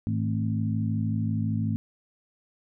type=harmonic tone with a mistuned harmonic; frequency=53.1 Hz; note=G#1; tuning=39 cents sharp; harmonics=2 / 3 / 4 / 5; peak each=-27 / -32 / -29 / -35 dBFS; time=0.07-1.76 s; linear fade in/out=0 ms; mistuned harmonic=4; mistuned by=+59 cents; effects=none